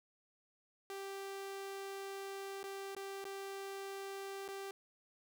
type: tone with dropouts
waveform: sawtooth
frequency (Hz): 392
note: G4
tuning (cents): 0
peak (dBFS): -39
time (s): 0.9-4.71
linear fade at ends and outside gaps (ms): 1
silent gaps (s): 2.631-2.64 / 2.95-2.965 / 3.242-3.252 / 4.48-4.486
effects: none